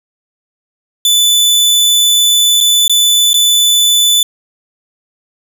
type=tone with dropouts; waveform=sawtooth; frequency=3493 Hz; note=A7; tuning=13 cents flat; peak=-4 dBFS; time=1.05-4.23 s; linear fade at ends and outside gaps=2 ms; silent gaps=2.605-2.609 / 2.88-2.896 / 3.332-3.341 s; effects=none